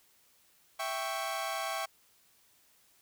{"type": "chord", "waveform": "sawtooth", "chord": "C# diminished", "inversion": "first", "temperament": "equal", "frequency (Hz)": [659.3, 784, 1108.7], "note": ["E5", "G5", "C#6"], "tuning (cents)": [0, 0, 0], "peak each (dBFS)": -34, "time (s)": [0.79, 1.86], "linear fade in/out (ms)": 10, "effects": ["white hiss -66 dBFS RMS until 3.01 s"]}